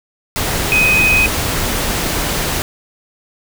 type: tone in noise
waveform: sine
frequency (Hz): 2512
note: D#7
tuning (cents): +16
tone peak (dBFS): -10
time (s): 0.72-1.26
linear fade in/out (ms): 0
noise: pink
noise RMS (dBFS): -18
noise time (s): 0.36-2.62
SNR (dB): +5
effects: none